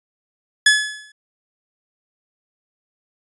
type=tone with exponential decay; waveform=sawtooth; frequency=1707 Hz; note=G#6; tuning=47 cents sharp; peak=-4 dBFS; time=0.66-1.12 s; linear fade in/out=5 ms; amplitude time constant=100 ms; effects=resampled to 24000 Hz